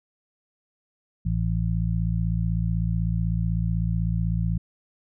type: harmonic tone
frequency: 56 Hz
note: A1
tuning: 31 cents sharp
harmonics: 1 / 2 / 3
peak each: -26 / -26 / -26 dBFS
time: 1.25-4.58 s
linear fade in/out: 10 ms
effects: none